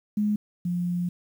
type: tone pair in turn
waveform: sine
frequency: 209.4 / 176.08 Hz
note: G#3 / F3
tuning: +15 / +14 cents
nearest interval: minor third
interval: 301 cents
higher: first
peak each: -21 / -24 dBFS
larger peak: first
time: 0.17-0.36 / 0.65-1.09 s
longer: second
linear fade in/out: 5 ms
effects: 9-bit